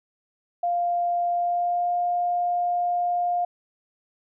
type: tone with pitch glide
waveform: sine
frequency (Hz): 698.5 to 705.8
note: F5 to F5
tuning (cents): 0 to +18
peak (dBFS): -21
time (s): 0.63-3.45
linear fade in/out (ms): 5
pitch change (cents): +18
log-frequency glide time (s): 1.3-1.94
effects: none